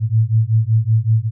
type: beating tone pair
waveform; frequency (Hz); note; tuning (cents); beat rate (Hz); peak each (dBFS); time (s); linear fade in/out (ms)
sine; 108.7 / 114; A2 / A#2; -21 / -38; 5.3; -15; 0-1.31; 50
effects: none